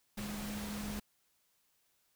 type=tone in noise; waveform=sine; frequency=207.7 Hz; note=G#3; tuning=in tune; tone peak=-40 dBFS; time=0.17-1 s; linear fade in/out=10 ms; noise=pink; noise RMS=-44 dBFS; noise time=0.17-1 s; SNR=+1 dB; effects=white hiss -75 dBFS RMS until 2.15 s